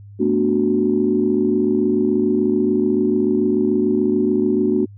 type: chord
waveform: sine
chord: B minor seventh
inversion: third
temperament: equal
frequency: 220 / 246.9 / 293.7 / 370 Hz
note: A3 / B3 / D4 / F#4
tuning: 0 / 0 / 0 / 0 cents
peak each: -20 / -22 / -20 / -18 dBFS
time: 0.19-4.86 s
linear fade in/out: 20 ms
effects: tanh soft clip ceiling -4 dBFS + added 101 Hz sine -37 dBFS peak until 4.97 s